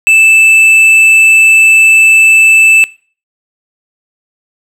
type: tone with hard clipping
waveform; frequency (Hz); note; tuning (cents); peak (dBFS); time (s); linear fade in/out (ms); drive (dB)
sine; 2637; E7; 0; -4; 0.07-2.84; 0; 6
effects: noise-tail reverb RT60 0.4 s tail -21 dB re dry